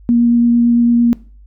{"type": "tone with vibrato", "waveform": "sine", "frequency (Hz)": 236.9, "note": "A#3", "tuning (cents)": 28, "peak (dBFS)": -8, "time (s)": [0.09, 1.13], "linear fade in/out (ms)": 0, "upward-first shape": "triangle", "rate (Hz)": 8.9, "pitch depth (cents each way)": 11, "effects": ["noise-tail reverb RT60 0.4 s tail -20 dB re dry", "added 50 Hz sine -38 dBFS peak until 1.46 s"]}